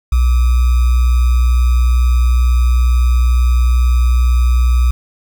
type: tone with sample-and-hold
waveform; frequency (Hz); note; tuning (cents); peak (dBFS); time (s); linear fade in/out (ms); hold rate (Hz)
sine; 61.1; B1; -18; -8; 0.12-4.91; 5; 1225
effects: none